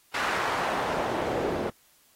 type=noise with band-pass filter sweep; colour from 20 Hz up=pink; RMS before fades=-29 dBFS; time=0.14-1.7 s; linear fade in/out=5 ms; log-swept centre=1500 to 370 Hz; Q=1.3; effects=white hiss -62 dBFS RMS until 2.15 s + AAC 48 kbps